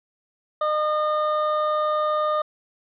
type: tone pair together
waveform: triangle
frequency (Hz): 609.1 / 1219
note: D#5 / D#6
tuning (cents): -37 / -36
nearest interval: octave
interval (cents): 1201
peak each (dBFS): -21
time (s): 0.61-2.42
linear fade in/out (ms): 5
effects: resampled to 11025 Hz